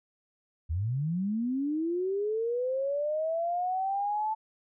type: linear sweep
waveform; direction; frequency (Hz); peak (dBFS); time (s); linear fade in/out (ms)
sine; up; 73.42 to 880; -27; 0.69-4.35; 20
effects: none

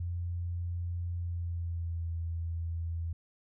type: tone with pitch glide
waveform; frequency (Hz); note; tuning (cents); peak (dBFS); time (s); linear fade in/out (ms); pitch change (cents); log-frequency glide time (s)
sine; 86.9 to 83.41; F2 to E2; -8 to +21; -32; 0-3.13; 5; -71; 1.16-2.11
effects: none

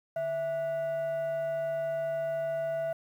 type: tone with frequency modulation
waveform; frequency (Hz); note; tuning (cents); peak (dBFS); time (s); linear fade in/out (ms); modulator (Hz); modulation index
sine; 659.3; E5; 0; -27; 0.16-2.93; 5; 807; 0.27
effects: tanh soft clip ceiling -27 dBFS + 10-bit

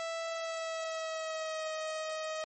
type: tone with pitch glide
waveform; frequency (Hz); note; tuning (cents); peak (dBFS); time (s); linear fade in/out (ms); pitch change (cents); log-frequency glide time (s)
sawtooth; 659.3 to 628.8; E5 to D#5; 0 to +18; -31; 0-2.44; 0; -82; 0.32-1.71
effects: MP3 32 kbps

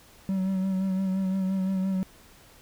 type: tone with vibrato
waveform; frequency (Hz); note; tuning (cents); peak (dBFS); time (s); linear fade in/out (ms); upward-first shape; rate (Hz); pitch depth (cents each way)
triangle; 190; F#3; +46; -22; 0.29-2.03; 0; sine; 5.8; 30
effects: pink hiss -54 dBFS RMS until 2.61 s

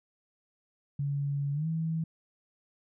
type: tone with pitch glide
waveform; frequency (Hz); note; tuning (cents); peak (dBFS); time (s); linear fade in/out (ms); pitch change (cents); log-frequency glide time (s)
sine; 141.7 to 161.83; C#3 to E3; +38 to -32; -28; 0.99-2.04; 5; +230; 1.53-1.67
effects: none

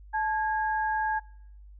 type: tone pair together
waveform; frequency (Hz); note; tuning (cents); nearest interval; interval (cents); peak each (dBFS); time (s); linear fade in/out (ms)
sine; 868 / 1638.6; A5 / G#6; -24 / -24; major seventh; 1100; -26 / -31; 0.13-1.2; 20
effects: noise-tail reverb RT60 0.7 s tail -23 dB re dry + added 50 Hz sine -46 dBFS peak until 1.79 s

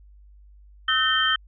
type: tone cluster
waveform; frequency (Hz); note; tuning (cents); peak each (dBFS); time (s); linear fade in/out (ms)
sine; 1288 / 1531 / 1815 / 3129; E6 / G6 / A#6 / G7; -41 / -41 / -47 / -4; -25 / -26 / -25 / -22; 0.88-1.36; 5
effects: added 50 Hz sine -47 dBFS peak until 1.47 s

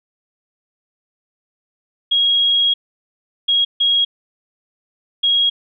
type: tone bursts at uneven times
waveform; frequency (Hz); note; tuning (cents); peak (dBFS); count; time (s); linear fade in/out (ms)
sine; 3292; G#7; -16; -12; 4; 2.11-2.74 / 3.48-3.65 / 3.8-4.05 / 5.23-5.5; 10
effects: none

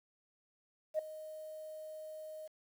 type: tone with ADSR envelope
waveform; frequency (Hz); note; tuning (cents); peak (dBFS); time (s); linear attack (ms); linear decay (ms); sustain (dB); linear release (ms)
sine; 622.3; D#5; 0; -27; 0.94-2.48; 49; 5; -17; 14
effects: tanh soft clip ceiling -25 dBFS + 10-bit

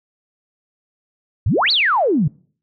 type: exponential two-way sweep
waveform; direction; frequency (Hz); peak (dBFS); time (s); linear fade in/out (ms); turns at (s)
sine; up then down; 77.4 to 4706 to 131.1; -13; 1.46-2.28; 5; 1.71
effects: noise-tail reverb RT60 0.5 s tail -25 dB re dry

